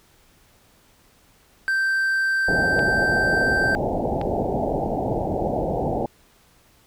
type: tone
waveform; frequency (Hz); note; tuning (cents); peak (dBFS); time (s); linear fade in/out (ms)
triangle; 1563; G6; -6; -17; 1.68-3.75; 0
type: low-pass noise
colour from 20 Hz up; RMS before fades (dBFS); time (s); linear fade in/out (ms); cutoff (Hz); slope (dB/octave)
white; -24; 2.48-6.06; 2; 840; 96
type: clicks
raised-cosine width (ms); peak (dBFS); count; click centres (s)
0.3; -18; 2; 2.792 / 4.214
effects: pink hiss -57 dBFS RMS until 6.86 s